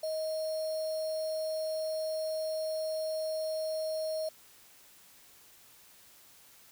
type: tone with sample-and-hold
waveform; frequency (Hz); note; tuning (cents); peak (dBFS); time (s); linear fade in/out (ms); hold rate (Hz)
sine; 630; D#5; +21; -31; 0.03-4.29; 5; 4900
effects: white hiss -58 dBFS RMS until 6.71 s